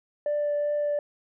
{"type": "tone with vibrato", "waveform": "sine", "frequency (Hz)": 587.3, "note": "D5", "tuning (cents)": 0, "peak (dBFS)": -22, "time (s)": [0.26, 0.99], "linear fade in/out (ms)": 2, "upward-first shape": "triangle", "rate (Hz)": 2.6, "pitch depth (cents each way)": 9, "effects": ["tanh soft clip ceiling -21 dBFS"]}